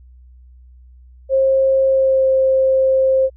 sine tone with pitch glide, 534 to 528.5 Hz, C5 to C5, +35 to +17 cents, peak -11 dBFS, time 1.29-3.3 s, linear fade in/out 50 ms, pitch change -18 cents, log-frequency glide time 1.87-2.27 s, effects added 62 Hz sine -41 dBFS peak until 3.36 s

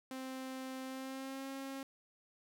sawtooth tone with pitch glide, 261.6 to 270.5 Hz, C4 to C#4, 0 to -42 cents, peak -38 dBFS, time 0.11-1.83 s, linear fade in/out 2 ms, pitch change +58 cents, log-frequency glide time 0.84-1.48 s, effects none

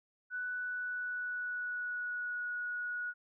sine tone with pitch glide, 1487 to 1458.9 Hz, F#6 to F#6, +8 to -25 cents, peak -35 dBFS, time 0.3-3.14 s, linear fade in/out 50 ms, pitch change -33 cents, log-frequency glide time 0.47-2.49 s, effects none

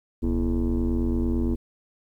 sine tone with frequency modulation, 152.1 Hz, D#3, 39 cents flat, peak -19 dBFS, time 0.22-1.56 s, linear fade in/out 20 ms, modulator 88.9 Hz, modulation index 2.2, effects tanh soft clip ceiling -19 dBFS + 10-bit

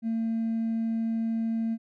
triangle tone with hard clipping, 226.1 Hz, A3, 47 cents sharp, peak -25 dBFS, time 0.02-1.78 s, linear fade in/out 50 ms, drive 2 dB, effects none

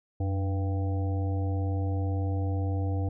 harmonic tone with a mistuned harmonic, 98 Hz, G2, in tune, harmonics 1 / 3 / 5 / 7 / 8, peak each -26 / -36 / -40 / -43 / -44 dBFS, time 0.2-3.09 s, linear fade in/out 5 ms, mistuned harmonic 1, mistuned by -110 cents, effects none

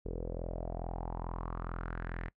sawtooth tone with low-pass filter sweep, 42.32 Hz, E1, 46 cents sharp, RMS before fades -39 dBFS, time 0.05-2.29 s, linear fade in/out 10 ms, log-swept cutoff 440 to 1900 Hz, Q 4.4, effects noise-tail reverb RT60 0.1 s tail -23 dB re dry

